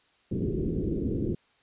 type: low-pass noise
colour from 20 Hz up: white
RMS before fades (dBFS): -29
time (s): 0.31-1.35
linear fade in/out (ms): 5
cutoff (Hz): 410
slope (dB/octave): 48
effects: white hiss -65 dBFS RMS until 1.62 s + resampled to 8000 Hz